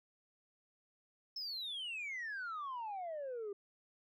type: exponential sweep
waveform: sine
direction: down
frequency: 5320 to 392 Hz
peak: -38 dBFS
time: 1.36-3.53 s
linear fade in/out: 5 ms
effects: tanh soft clip ceiling -38 dBFS